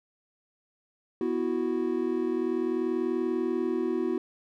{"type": "chord", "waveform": "triangle", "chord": "B suspended fourth", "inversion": "none", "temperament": "equal", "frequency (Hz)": [246.9, 329.6, 370], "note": ["B3", "E4", "F#4"], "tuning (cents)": [0, 0, 0], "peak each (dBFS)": [-30, -28, -27], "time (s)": [1.21, 4.18], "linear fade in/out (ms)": 2, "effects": []}